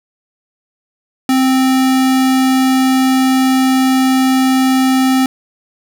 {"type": "tone", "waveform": "square", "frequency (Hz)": 261.6, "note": "C4", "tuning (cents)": 0, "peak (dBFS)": -10, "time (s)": [1.29, 5.26], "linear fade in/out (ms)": 2, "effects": ["8-bit"]}